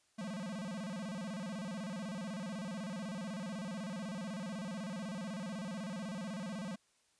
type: tone with vibrato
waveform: square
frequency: 197.8 Hz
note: G3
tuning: 16 cents sharp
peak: -40 dBFS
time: 0.18-6.76 s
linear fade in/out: 10 ms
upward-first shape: square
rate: 16 Hz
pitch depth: 190 cents each way
effects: white hiss -73 dBFS RMS until 7.19 s + resampled to 22050 Hz